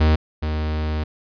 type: tone pair in turn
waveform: 45% pulse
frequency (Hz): 77.78 / 77.2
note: D#2 / D#2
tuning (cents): 0 / -13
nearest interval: unison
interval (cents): 13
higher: first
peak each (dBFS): -13 / -21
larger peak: first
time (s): 0-0.16 / 0.42-1.04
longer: second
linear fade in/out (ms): 10
effects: resampled to 11025 Hz